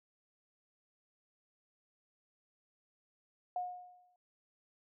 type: tone with exponential decay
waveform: sine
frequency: 721 Hz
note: F#5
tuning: 45 cents flat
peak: -32 dBFS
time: 3.56-4.16 s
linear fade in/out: 2 ms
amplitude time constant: 130 ms
effects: none